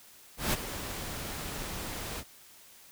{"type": "noise with ADSR envelope", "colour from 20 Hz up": "pink", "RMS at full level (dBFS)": -27, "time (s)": [0.37, 2.24], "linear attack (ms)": 160, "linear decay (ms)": 24, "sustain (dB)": -11, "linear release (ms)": 49, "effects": ["white hiss -55 dBFS RMS until 2.91 s"]}